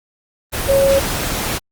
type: tone in noise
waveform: sine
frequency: 548 Hz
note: C#5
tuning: 20 cents flat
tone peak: -10 dBFS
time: 0.68-1 s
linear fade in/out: 20 ms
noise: pink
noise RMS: -21 dBFS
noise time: 0.52-1.59 s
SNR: +8 dB
effects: Opus 24 kbps